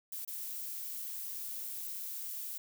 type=noise with dropouts; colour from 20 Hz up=violet; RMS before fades=-41 dBFS; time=0.12-2.58 s; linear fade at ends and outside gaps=5 ms; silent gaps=0.25-0.276 s; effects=none